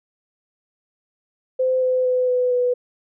sine tone with pitch steps, 515 / 509.7 / 504.4 / 499.2 / 494 Hz, C5 / C5 / B4 / B4 / B4, -28 / -45 / +36 / +19 / 0 cents, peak -16 dBFS, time 1.59-2.74 s, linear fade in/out 10 ms, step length 230 ms, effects none

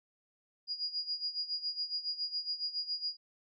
sine tone with tremolo, 4869 Hz, D#8, 38 cents flat, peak -31 dBFS, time 0.67-3.17 s, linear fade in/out 50 ms, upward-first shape sine, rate 7.2 Hz, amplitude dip 80%, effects none

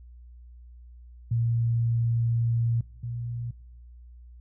sine tone pair in turn, 116.54 / 118.92 Hz, A#2 / A#2, 0 / +35 cents, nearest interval unison, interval 35 cents, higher second, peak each -22 / -30 dBFS, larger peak first, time 1.31-2.81 / 3.03-3.51 s, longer first, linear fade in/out 5 ms, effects noise-tail reverb RT60 0.9 s tail -22 dB re dry + added 60 Hz sine -45 dBFS peak until 4.4 s

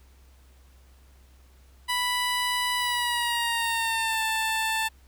15% pulse tone with pitch glide, 987.8 to 885.1 Hz, B5 to A5, 0 to +10 cents, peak -18 dBFS, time 1.88-4.89 s, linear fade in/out 20 ms, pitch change -190 cents, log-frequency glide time 2.77-4.23 s, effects added 65 Hz sine -52 dBFS peak until 5.07 s + pink hiss -62 dBFS RMS until 5.07 s

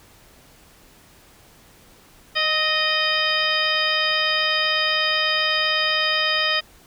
harmonic tone with a mistuned harmonic, 619 Hz, D#5, 9 cents flat, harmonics 1 / 2 / 3 / 4 / 5 / 6 / 8, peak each -29 / -27 / -24 / -27 / -24 / -28 / -26 dBFS, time 2.35-6.61 s, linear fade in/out 20 ms, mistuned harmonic 2, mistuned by +36 cents, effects pink hiss -51 dBFS RMS until 6.86 s

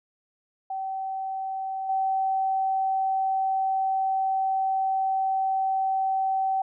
sine tone with level steps, 768 Hz, G5, 36 cents flat, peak -28 / -22 dBFS, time 0.7-6.62 s, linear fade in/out 5 ms, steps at 1.89 s, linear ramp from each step 5 ms, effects none

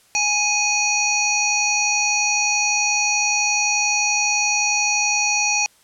harmonic tone with a mistuned harmonic, 830.6 Hz, G#5, in tune, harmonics 1 / 3 / 5 / 7 / 8, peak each -25 / -20 / -26 / -22 / -28 dBFS, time 0.15-5.66 s, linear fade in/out 0 ms, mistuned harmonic 5, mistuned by +97 cents, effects white hiss -55 dBFS RMS until 5.83 s + low-pass 11000 Hz 12 dB/octave

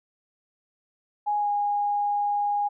sine tone with pitch glide, 830.6 to 820.6 Hz, G#5 to G#5, 0 to -21 cents, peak -22 dBFS, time 1.26-2.69 s, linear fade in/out 20 ms, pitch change -21 cents, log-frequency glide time 1.38-1.49 s, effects none

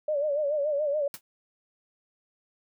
sine tone with vibrato, 587 Hz, D5, 1 cent flat, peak -24 dBFS, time 0.08-1.08 s, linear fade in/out 5 ms, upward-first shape sine, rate 7 Hz, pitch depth 88 cents each way
white noise with exponential decay, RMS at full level -34 dBFS, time 1.14-1.21 s, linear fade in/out 1 ms, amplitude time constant 15 ms
effects none

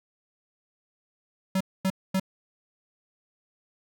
square tone bursts, 190 Hz, F#3, 46 cents sharp, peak -23 dBFS, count 3, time 1.55-2.198 s, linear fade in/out 5 ms, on 56 ms, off 240 ms, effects none

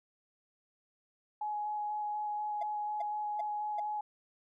sine tone with vibrato, 840 Hz, G#5, 19 cents sharp, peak -33 dBFS, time 1.41-4.01 s, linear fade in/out 5 ms, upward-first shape square, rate 4.1 Hz, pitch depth 8 cents each way
triangle tone bursts, 693 Hz, F5, 14 cents flat, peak -32 dBFS, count 4, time 2.61-3.8 s, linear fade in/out 5 ms, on 20 ms, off 370 ms
effects none

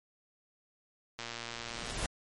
click train, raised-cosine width 0.2 ms, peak -22 dBFS, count 85, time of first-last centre 1.19-1.908 s, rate 117 Hz
pink noise with exponential growth, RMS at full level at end -32 dBFS, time 1.32-2.06 s, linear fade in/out 1 ms, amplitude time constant 160 ms
effects MP3 48 kbps

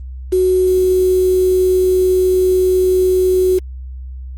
sine tone with quantisation, 370 Hz, F#4, in tune, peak -10 dBFS, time 0.32-3.59 s, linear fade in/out 10 ms, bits 5, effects added 64 Hz sine -26 dBFS peak until 4.37 s + Opus 32 kbps

